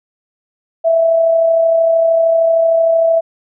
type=tone with amplitude modulation; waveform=sine; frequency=659.3 Hz; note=E5; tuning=in tune; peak=-7 dBFS; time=0.84-3.21 s; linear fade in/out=20 ms; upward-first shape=sine; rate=33.1 Hz; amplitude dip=35%; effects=none